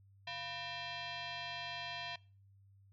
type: tone with frequency modulation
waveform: sine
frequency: 694 Hz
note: F5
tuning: 11 cents flat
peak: -40 dBFS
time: 0.27-2.16 s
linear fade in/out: 5 ms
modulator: 839 Hz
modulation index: 4.1
effects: noise-tail reverb RT60 0.4 s tail -24 dB re dry + added 98 Hz sine -61 dBFS peak until 2.92 s